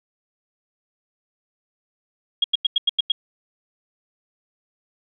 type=tone bursts; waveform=sine; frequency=3280 Hz; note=G#7; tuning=22 cents flat; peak=-14 dBFS; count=7; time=2.42-3.12 s; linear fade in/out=5 ms; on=22 ms; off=91 ms; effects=none